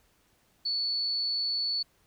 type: tone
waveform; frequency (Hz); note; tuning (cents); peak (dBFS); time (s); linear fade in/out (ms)
sine; 4443; C#8; +3; -27; 0.65-1.83; 10
effects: pink hiss -67 dBFS RMS until 2.06 s